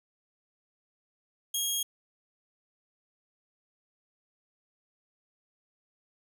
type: tone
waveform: 15% pulse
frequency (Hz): 3268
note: G#7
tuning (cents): -29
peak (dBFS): -21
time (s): 1.54-1.83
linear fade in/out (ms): 5
effects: none